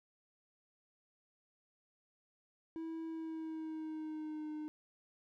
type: tone with pitch glide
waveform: triangle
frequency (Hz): 325.2 to 305.2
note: E4 to D#4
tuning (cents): -23 to -33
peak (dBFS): -38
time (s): 2.76-4.68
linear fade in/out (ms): 0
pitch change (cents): -110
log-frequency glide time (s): 3.06-4.51
effects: none